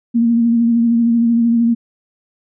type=tone with vibrato; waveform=sine; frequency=233.1 Hz; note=A#3; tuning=in tune; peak=-10 dBFS; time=0.14-1.75 s; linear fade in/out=20 ms; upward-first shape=sine; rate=13 Hz; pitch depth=29 cents each way; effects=none